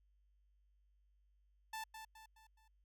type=tone with echo; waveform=sawtooth; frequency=881 Hz; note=A5; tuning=2 cents sharp; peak=-39 dBFS; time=1.73-1.84 s; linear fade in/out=5 ms; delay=210 ms; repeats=4; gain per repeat=-7 dB; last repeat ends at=2.68 s; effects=added 50 Hz sine -70 dBFS peak until 2.84 s